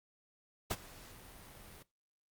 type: noise with ADSR envelope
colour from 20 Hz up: pink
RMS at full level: -34 dBFS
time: 0.7-1.83 s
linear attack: 12 ms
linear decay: 43 ms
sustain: -20 dB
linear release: 9 ms
effects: noise-tail reverb RT60 0.2 s tail -18 dB re dry + Opus 48 kbps